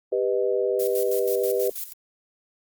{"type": "chord", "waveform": "sine", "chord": "G augmented", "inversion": "none", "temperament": "equal with one note detuned", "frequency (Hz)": [395.4, 493.9, 622.3], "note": ["G4", "B4", "D#5"], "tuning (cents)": [15, 0, 0], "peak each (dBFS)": [-24, -24, -29], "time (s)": [0.12, 1.7], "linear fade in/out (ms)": 5}
{"type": "noise with tremolo", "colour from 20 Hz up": "violet", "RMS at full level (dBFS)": -31, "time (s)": [0.79, 1.93], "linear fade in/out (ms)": 10, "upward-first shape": "square", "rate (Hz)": 6.2, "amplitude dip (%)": 70}
{"effects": ["Opus 32 kbps"]}